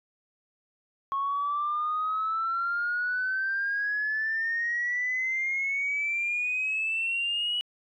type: exponential sweep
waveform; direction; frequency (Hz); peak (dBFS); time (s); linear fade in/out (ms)
sine; up; 1092 to 2943; -25; 1.12-7.61; 0
effects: tanh soft clip ceiling -21 dBFS